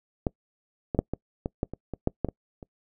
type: clicks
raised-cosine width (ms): 2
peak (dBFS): -11 / -13 / -7 / -15 / -15 / -12 / -22 / -19 / -9 / -10 / -18 / -28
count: 12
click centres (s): 0.268 / 0.948 / 0.99 / 1.136 / 1.459 / 1.631 / 1.736 / 1.937 / 2.074 / 2.247 / 2.287 / 2.628
effects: noise-tail reverb RT60 0.1 s tail -25 dB re dry